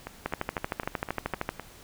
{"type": "two click trains", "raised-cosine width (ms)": 0.5, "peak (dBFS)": [-20, -13], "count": [7, 17], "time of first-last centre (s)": [[0.07, 1.597], [0.26, 1.491]], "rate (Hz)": [3.93, 13], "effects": ["pink hiss -51 dBFS RMS until 1.83 s"]}